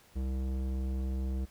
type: tone with low-pass filter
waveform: square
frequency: 65.41 Hz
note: C2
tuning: in tune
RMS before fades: -33 dBFS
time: 0.15-1.46 s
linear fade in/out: 20 ms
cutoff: 390 Hz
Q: 0.71
effects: pink hiss -61 dBFS RMS until 1.5 s